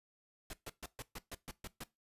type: noise bursts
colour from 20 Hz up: pink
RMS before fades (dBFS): -45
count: 9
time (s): 0.5-1.837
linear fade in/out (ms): 2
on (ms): 33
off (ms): 130
effects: noise-tail reverb RT60 0.2 s tail -19 dB re dry + resampled to 32000 Hz